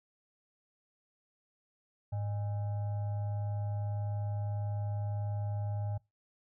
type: tone with frequency modulation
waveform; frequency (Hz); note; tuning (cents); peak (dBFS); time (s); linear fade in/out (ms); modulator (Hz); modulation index
sine; 103.83; G#2; 0; -32; 2.12-5.98; 10; 714; 0.31
effects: noise-tail reverb RT60 0.2 s tail -22 dB re dry